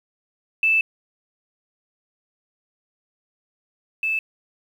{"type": "tone pair in turn", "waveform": "sine", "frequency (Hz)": [2637, 2626], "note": ["E7", "E7"], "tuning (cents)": [0, -7], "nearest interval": "unison", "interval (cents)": 7, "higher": "first", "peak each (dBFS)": [-15, -20], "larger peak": "first", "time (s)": [[0.63, 0.81], [4.03, 4.19]], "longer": "first", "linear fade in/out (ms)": 2, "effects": ["8-bit"]}